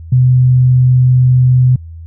sine tone, 126.9 Hz, B2, 47 cents sharp, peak -5 dBFS, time 0.12-1.76 s, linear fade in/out 5 ms, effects added 82 Hz sine -27 dBFS peak until 2.06 s

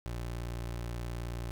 25% pulse tone, 58.8 Hz, A#1, 16 cents sharp, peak -32 dBFS, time 0.06-1.51 s, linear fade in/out 0 ms, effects none

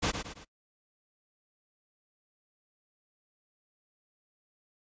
pink noise with echo, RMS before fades -28 dBFS, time 0.02-0.12 s, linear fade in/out 20 ms, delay 110 ms, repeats 3, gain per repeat -7 dB, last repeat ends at 0.45 s, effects noise-tail reverb RT60 0.1 s tail -23 dB re dry + resampled to 16000 Hz

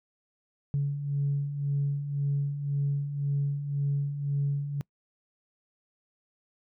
sine beating tone pair, 140.3 / 142.2 Hz, C#3 / C#3, +21 / +45 cents, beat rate 1.9 Hz, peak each -33 / -26 dBFS, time 0.74-4.81 s, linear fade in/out 0 ms, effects noise-tail reverb RT60 0.1 s tail -25 dB re dry + tanh soft clip ceiling -20 dBFS

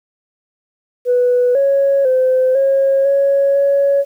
sine tone with pitch steps, 493.1 / 553 / 515 / 544 / 555 / 559 Hz, B4 / C#5 / C5 / C#5 / C#5 / C#5, -3 / -4 / -28 / -33 / +2 / +14 cents, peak -9 dBFS, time 1.05-4.05 s, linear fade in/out 50 ms, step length 500 ms, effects tanh soft clip ceiling -6 dBFS + 8-bit

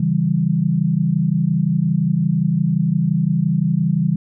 sine chord, C# diminished, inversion none, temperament equal with one note detuned, 138.59 / 164.24 / 196 Hz, C#3 / E3 / G3, 0 / -6 / 0 cents, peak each -21 / -17 / -20 dBFS, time 0-4.16 s, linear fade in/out 5 ms, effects none

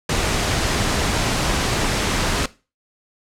pink noise, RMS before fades -20 dBFS, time 0.09-2.46 s, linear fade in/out 5 ms, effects noise-tail reverb RT60 0.3 s tail -18 dB re dry + low-pass 8000 Hz 12 dB/octave

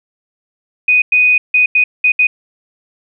sine tone bursts at uneven times, 2489 Hz, D#7, in tune, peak -7 dBFS, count 6, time 0.88-1.02 / 1.12-1.38 / 1.54-1.66 / 1.75-1.84 / 2.04-2.12 / 2.19-2.27 s, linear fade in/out 5 ms, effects none

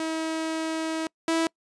sawtooth tone pair in turn, 320.7 / 327.1 Hz, E4 / E4, -48 / -13 cents, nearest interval unison, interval 35 cents, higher second, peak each -23 / -18 dBFS, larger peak second, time 0-1.07 / 1.28-1.47 s, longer first, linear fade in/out 2 ms, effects noise-tail reverb RT60 0.1 s tail -26 dB re dry + resampled to 22050 Hz

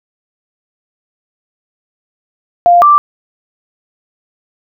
sine tone pair in turn, 698.5 / 1174.7 Hz, F5 / D6, 0 / 0 cents, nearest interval major sixth, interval 900 cents, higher second, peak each -3 dBFS, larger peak neither, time 2.66-2.82 / 2.82-2.98 s, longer neither, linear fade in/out 0 ms, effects none

